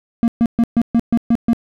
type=tone bursts; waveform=triangle; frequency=233.1 Hz; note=A#3; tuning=in tune; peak=-8 dBFS; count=8; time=0.23-1.532 s; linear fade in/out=0 ms; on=49 ms; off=130 ms; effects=none

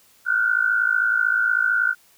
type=tone cluster; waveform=sine; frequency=1415 / 1471 / 1524 Hz; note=F6 / F#6 / G6; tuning=+22 / -11 / -49 cents; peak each=-21 / -22 / -22 dBFS; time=0.25-1.95 s; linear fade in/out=50 ms; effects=white hiss -56 dBFS RMS until 2.17 s

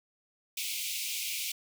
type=high-pass noise; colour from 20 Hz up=pink; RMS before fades=-35 dBFS; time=0.57-1.52 s; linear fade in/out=5 ms; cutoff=2200 Hz; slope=96 dB/octave; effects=none

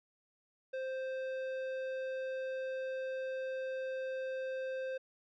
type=tone with tanh clipping; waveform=sine; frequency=523.3 Hz; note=C5; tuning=in tune; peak=-38 dBFS; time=0.73-4.98 s; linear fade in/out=10 ms; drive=12 dB; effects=none

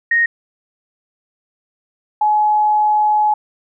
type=tone pair in turn; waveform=sine; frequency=1863 / 846.8 Hz; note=A#6 / G#5; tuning=-2 / +33 cents; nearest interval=octave + major second; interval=1365 cents; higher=first; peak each=-11 dBFS; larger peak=neither; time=0.11-0.26 / 2.21-3.34 s; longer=second; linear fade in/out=5 ms; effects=none

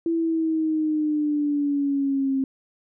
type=exponential sweep; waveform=sine; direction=down; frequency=333.9 to 266.4 Hz; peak=-20 dBFS; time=0.06-2.44 s; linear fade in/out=2 ms; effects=none

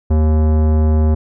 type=tone with tanh clipping; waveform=sine; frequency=77.6 Hz; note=D#2; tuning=4 cents flat; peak=-12 dBFS; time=0.1-1.15 s; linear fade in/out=10 ms; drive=18 dB; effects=none

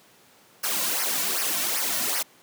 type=noise with flanger; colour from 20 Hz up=white; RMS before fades=-26 dBFS; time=0.63-2.23 s; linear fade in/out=10 ms; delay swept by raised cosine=0.26 to 2.46 ms; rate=2.6 Hz; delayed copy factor=-0.8; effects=pink hiss -55 dBFS RMS until 2.42 s + high-pass 200 Hz 12 dB/octave

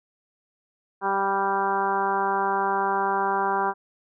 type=harmonic tone with a mistuned harmonic; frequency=196 Hz; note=G3; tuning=in tune; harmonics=1 / 2 / 3 / 4 / 5 / 6 / 7 / 8; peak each=-37 / -29 / -38 / -26 / -26 / -31 / -32 / -34 dBFS; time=1.01-3.74 s; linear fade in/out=50 ms; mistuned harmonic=7; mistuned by=+19 cents; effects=none

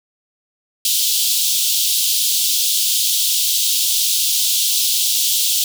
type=high-pass noise; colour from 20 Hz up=pink; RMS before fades=-17 dBFS; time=0.85-5.64 s; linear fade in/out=2 ms; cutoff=3100 Hz; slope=48 dB/octave; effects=none

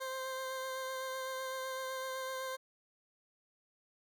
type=tone with vibrato; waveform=20% pulse; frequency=523.3 Hz; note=C5; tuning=in tune; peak=-33 dBFS; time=0-2.57 s; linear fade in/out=20 ms; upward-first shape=sine; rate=7.9 Hz; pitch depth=14 cents each way; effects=none

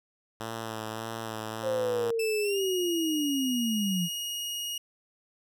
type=tone with vibrato; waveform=5% pulse; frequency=111.5 Hz; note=A2; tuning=23 cents sharp; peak=-23 dBFS; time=0.4-2.11 s; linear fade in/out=5 ms; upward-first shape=sine; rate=1.7 Hz; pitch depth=31 cents each way
type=linear sweep; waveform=sine; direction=down; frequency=537 to 164.81 Hz; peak=-26 dBFS; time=1.62-4.09 s; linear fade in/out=50 ms
type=tone with pitch glide; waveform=sawtooth; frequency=2637 to 2876 Hz; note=E7 to F#7; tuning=0 to -50 cents; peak=-29 dBFS; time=2.19-4.78 s; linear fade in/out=5 ms; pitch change=+150 cents; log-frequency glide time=2.41-2.61 s
effects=none

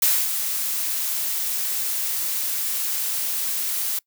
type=noise with ADSR envelope; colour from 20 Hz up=blue; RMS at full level=-17 dBFS; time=0.02-3.99 s; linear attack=5 ms; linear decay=250 ms; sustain=-8 dB; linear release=4 ms; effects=noise-tail reverb RT60 0.1 s tail -24 dB re dry

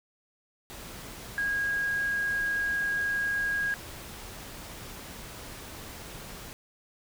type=tone in noise; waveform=sine; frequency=1638 Hz; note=G#6; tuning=24 cents flat; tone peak=-26 dBFS; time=1.38-3.74 s; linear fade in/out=0 ms; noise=pink; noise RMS=-43 dBFS; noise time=0.7-6.53 s; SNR=+14 dB; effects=none

